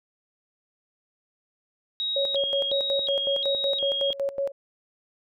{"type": "tone with vibrato", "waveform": "sine", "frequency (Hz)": 3522, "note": "A7", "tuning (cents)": 1, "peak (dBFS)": -25, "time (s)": [2, 4.13], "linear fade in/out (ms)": 0, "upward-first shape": "square", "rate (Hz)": 1.4, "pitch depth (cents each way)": 130}
{"type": "tone with tremolo", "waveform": "sine", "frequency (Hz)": 554.4, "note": "C#5", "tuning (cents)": 0, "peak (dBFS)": -23, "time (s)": [2.16, 4.52], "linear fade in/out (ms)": 5, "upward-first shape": "square", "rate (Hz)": 5.4, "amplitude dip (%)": 80}
{"effects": []}